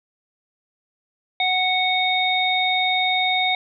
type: harmonic tone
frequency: 740 Hz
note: F#5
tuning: in tune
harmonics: 1 / 3 / 5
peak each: -22 / -22 / -22 dBFS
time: 1.4-3.55 s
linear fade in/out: 2 ms
effects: none